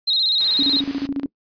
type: tone with vibrato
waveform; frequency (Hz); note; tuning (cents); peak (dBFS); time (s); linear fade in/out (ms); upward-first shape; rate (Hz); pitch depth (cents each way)
sine; 3951; B7; 0; -16; 0.07-0.81; 10; square; 16; 72
type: noise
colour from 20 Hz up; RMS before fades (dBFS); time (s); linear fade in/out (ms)
white; -33; 0.4-1.07; 5
type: tone with tremolo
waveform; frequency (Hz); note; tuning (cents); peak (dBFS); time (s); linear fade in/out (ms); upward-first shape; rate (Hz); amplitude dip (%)
sine; 278; C#4; +5; -19; 0.59-1.26; 2; square; 14; 80
effects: noise-tail reverb RT60 0.1 s tail -22 dB re dry + resampled to 11025 Hz